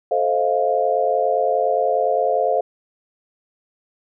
sine chord, F dominant seventh, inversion first, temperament just, 436.5 / 523.8 / 628.6 / 698.5 Hz, A4 / C5 / Eb5 / F5, -14 / +2 / +18 / 0 cents, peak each -23 / -21 / -23 / -20 dBFS, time 0.11-2.61 s, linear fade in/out 5 ms, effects none

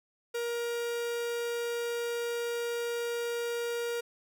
45% pulse tone, 472.2 Hz, A#4, 22 cents sharp, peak -31 dBFS, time 0.34-4.01 s, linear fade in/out 10 ms, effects none

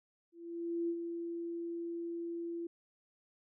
sine tone with ADSR envelope, 339 Hz, E4, 49 cents sharp, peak -31 dBFS, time 0.32-2.67 s, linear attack 570 ms, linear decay 64 ms, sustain -6 dB, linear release 5 ms, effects none

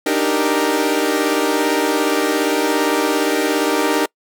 sawtooth chord, Eb major seventh, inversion third, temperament equal, 293.7 / 311.1 / 392 / 466.2 Hz, D4 / Eb4 / G4 / Bb4, 0 / 0 / 0 / 0 cents, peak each -17 dBFS, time 0.06-4.06 s, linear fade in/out 5 ms, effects noise-tail reverb RT60 0.1 s tail -25 dB re dry

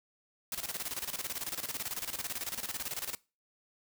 white noise with tremolo, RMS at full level -36 dBFS, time 0.52-3.15 s, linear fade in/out 2 ms, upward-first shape square, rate 18 Hz, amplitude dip 75%, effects noise-tail reverb RT60 0.3 s tail -22 dB re dry

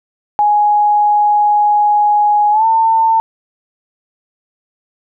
sine tone with pitch glide, 833 to 898 Hz, G#5 to A5, +5 to +35 cents, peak -8 dBFS, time 0.39-3.2 s, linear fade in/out 0 ms, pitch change +130 cents, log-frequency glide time 2.51-2.65 s, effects none

